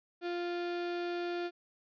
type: tone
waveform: 35% pulse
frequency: 349.2 Hz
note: F4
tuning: in tune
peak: -32 dBFS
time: 0.21-1.51 s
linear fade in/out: 50 ms
effects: resampled to 11025 Hz